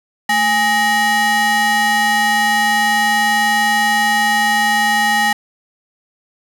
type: ring-modulated tone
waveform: square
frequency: 523.3 Hz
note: C5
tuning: in tune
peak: -10 dBFS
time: 0.29-5.33 s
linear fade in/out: 5 ms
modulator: 1350 Hz
effects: none